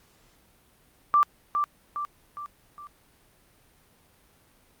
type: tone with echo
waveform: sine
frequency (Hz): 1174.7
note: D6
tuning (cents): 0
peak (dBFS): -16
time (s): 1.14-1.23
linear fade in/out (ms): 0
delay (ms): 410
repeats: 4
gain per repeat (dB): -6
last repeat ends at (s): 2.87
effects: pink hiss -61 dBFS RMS until 4.8 s + Opus 48 kbps